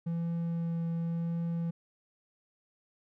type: tone with vibrato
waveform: triangle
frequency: 167.7 Hz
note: E3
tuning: 30 cents sharp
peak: -28 dBFS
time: 0.06-1.71 s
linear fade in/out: 10 ms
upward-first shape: triangle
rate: 0.91 Hz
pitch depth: 10 cents each way
effects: none